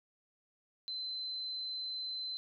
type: tone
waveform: sine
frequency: 4062 Hz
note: B7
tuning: 48 cents sharp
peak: -37 dBFS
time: 0.88-2.37 s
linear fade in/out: 0 ms
effects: none